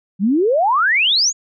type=exponential sweep; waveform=sine; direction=up; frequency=180 to 7020 Hz; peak=-12 dBFS; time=0.19-1.33 s; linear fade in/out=50 ms; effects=none